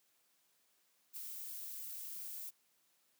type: noise with ADSR envelope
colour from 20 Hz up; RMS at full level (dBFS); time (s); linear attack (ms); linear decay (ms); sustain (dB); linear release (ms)
violet; -44; 1.13-2.51; 38; 3; -2; 24
effects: white hiss -75 dBFS RMS until 3.19 s + high-pass 150 Hz 12 dB/octave